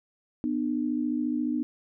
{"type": "tone pair together", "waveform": "sine", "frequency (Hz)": [246.9, 301.2], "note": ["B3", "D4"], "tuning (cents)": [0, 44], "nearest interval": "minor third", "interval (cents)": 344, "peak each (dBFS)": -28, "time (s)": [0.44, 1.63], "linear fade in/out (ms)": 0, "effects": []}